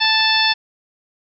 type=harmonic tone; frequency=880 Hz; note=A5; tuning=in tune; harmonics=1 / 2 / 3 / 4 / 5 / 6; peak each=-21 / -20 / -21 / -19 / -20 / -23 dBFS; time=0-0.54 s; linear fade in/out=20 ms
type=click train; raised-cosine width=0.3 ms; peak=-20 dBFS; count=4; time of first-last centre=0.05-0.522 s; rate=6.35 Hz
effects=none